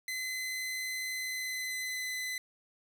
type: tone with pitch glide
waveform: sawtooth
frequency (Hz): 2038 to 2017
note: C7 to B6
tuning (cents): -46 to +36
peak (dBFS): -31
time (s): 0.08-2.38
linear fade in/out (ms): 2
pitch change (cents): -18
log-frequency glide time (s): 1.12-2.16
effects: none